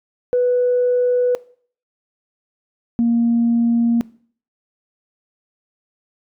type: tone pair in turn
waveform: sine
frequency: 493.9 / 234 Hz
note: B4 / A#3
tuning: 0 / +7 cents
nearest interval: octave + minor second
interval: 1293 cents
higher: first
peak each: -12 dBFS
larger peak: neither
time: 0.33-1.35 / 2.99-4.01 s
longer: neither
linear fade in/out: 0 ms
effects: noise-tail reverb RT60 0.5 s tail -21 dB re dry + tanh soft clip ceiling -9 dBFS